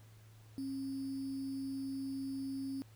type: tone with sample-and-hold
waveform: sine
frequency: 270 Hz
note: C#4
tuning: 45 cents flat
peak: -37 dBFS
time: 0.58-2.82 s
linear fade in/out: 0 ms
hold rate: 4900 Hz
effects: added 109 Hz sine -56 dBFS peak until 2.95 s + pink hiss -66 dBFS RMS until 2.95 s